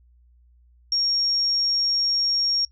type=tone; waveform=sine; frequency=5560 Hz; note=F8; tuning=9 cents flat; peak=-19 dBFS; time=0.92-2.65 s; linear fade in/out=2 ms; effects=noise-tail reverb RT60 0.1 s tail -25 dB re dry + added 60 Hz sine -53 dBFS peak until 2.71 s